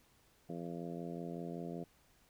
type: harmonic tone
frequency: 85.3 Hz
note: F2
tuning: 40 cents flat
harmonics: 2 / 3 / 4 / 5 / 6 / 7 / 8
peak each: -44 / -47 / -48 / -49 / -52 / -54 / -51 dBFS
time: 0.49-1.84 s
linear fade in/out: 5 ms
effects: pink hiss -69 dBFS RMS until 2.29 s